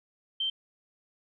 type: tone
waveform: sine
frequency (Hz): 3128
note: G7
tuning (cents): -4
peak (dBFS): -27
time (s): 0.4-0.5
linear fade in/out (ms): 5
effects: none